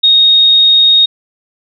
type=tone; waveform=sine; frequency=3729 Hz; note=A#7; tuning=in tune; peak=-4 dBFS; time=0.03-1.06 s; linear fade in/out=10 ms; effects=none